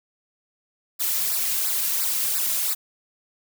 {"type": "noise with flanger", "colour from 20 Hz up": "blue", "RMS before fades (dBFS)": -24, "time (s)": [0.99, 2.75], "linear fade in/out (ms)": 20, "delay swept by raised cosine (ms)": [0.31, 2.71], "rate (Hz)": 2.9, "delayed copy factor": -0.85, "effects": []}